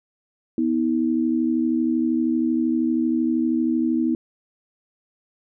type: tone pair together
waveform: sine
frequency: 246.9 / 319.7 Hz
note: B3 / D#4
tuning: 0 / +47 cents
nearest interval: major third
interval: 447 cents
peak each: -21 dBFS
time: 0.58-4.15 s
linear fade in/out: 2 ms
effects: none